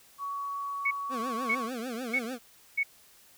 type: tone with pitch glide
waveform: sine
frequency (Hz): 1124 to 1114.9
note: C#6 to C#6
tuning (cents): +24 to +10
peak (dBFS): -32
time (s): 0.18-1.7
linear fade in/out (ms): 50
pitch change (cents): -14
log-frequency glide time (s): 1.05-1.5
type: tone bursts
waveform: sine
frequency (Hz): 2217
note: C#7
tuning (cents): 0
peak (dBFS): -24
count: 4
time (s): 0.85-2.834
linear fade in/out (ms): 10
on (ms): 61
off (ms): 580
type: tone with vibrato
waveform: 25% pulse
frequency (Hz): 240.9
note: B3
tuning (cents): -43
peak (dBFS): -30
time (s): 1.09-2.39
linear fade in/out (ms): 50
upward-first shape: triangle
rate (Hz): 6.7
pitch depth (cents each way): 190
effects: white hiss -58 dBFS RMS until 3.37 s